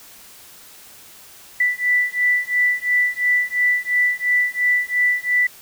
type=beating tone pair; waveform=sine; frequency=1975 / 1977.9 Hz; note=B6 / B6; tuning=0 / +2 cents; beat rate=2.9 Hz; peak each=-19 / -19 dBFS; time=1.6-5.47 s; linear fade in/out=5 ms; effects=white hiss -44 dBFS RMS until 5.61 s